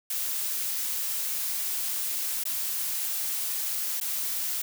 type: noise with dropouts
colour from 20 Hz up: blue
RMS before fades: -30 dBFS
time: 0.1-4.62 s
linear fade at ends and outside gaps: 5 ms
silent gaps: 2.438-2.453 / 4.001-4.011 s
effects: none